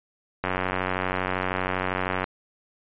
click train, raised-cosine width 0.5 ms, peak -10 dBFS, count 168, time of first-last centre 0.44-2.242 s, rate 92.7 Hz, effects resampled to 8000 Hz

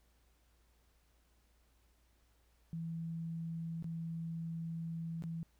sine tone with dropouts, 164.81 Hz, E3, in tune, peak -38 dBFS, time 2.73-5.43 s, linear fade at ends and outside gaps 0 ms, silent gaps 3.825-3.843 / 5.223-5.238 s, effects added 58 Hz sine -69 dBFS peak until 5.59 s + pink hiss -75 dBFS RMS until 5.59 s

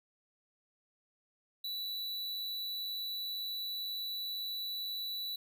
square tone, 3951 Hz, B7, in tune, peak -37 dBFS, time 1.64-5.36 s, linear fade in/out 5 ms, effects none

